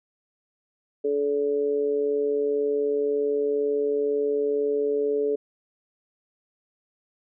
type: tone with amplitude modulation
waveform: sine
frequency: 430.6 Hz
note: A4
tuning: 37 cents flat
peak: -18 dBFS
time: 1.04-5.36 s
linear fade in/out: 10 ms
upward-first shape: sine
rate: 142 Hz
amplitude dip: 70%
effects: none